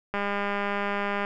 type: click train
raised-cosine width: 0.5 ms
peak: -14 dBFS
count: 225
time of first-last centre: 0.14-1.249 s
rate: 202 Hz
effects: none